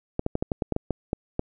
clicks, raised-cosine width 2 ms, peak -11 dBFS, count 11, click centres 0.194 / 0.264 / 0.354 / 0.425 / 0.518 / 0.622 / 0.723 / 0.764 / 0.907 / 1.131 / 1.394 s, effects none

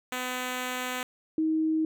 5% pulse / sine tone pair in turn, 252.2 / 316.2 Hz, B3 / D#4, +36 / +28 cents, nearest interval major third, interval 392 cents, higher second, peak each -19 / -23 dBFS, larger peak first, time 0.12-1.03 / 1.38-1.85 s, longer first, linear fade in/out 2 ms, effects none

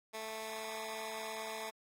15% pulse tone with high-pass filter, 220 Hz, A3, in tune, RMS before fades -43 dBFS, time 0.13-1.71 s, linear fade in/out 20 ms, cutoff 520 Hz, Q 0.55, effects AAC 48 kbps

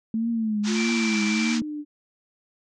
sine tone with vibrato, 220 Hz, A3, in tune, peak -22 dBFS, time 0.14-1.62 s, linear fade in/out 2 ms, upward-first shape triangle, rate 1.6 Hz, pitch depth 110 cents each way
white band-pass noise, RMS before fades -32 dBFS, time 0.63-1.61 s, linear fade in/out 50 ms, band 780 to 6700 Hz, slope 48 dB/octave
sine exponential sweep, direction down, 356 to 293.7 Hz, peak -29 dBFS, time 0.66-1.85 s, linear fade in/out 50 ms
sine tone, 2340 Hz, D7, 7 cents flat, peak -28 dBFS, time 0.74-1.56 s, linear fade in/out 50 ms
effects none

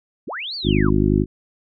sine linear two-way sweep, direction up then down, 103.4 to 4699 to 922 Hz, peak -26 dBFS, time 0.27-0.9 s, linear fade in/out 10 ms, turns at 0.55 s
harmonic tone, 51 Hz, G#1, 31 cents flat, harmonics 1 / 2 / 3 / 4 / 5 / 6 / 7, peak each -22 / -22 / -22 / -22 / -22 / -22 / -22 dBFS, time 0.63-1.26 s, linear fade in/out 50 ms
effects none

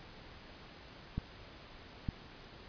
clicks, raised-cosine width 5 ms, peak -22 dBFS, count 2, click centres 1.18 / 2.088 s, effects pink hiss -53 dBFS RMS until 2.68 s + resampled to 11025 Hz

